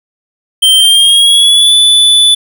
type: tone with pitch glide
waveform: square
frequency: 3136 to 3480 Hz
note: G7 to A7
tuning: 0 to -20 cents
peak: -4 dBFS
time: 0.62-2.35 s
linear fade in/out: 10 ms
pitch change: +180 cents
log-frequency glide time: 0.78-1.73 s
effects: none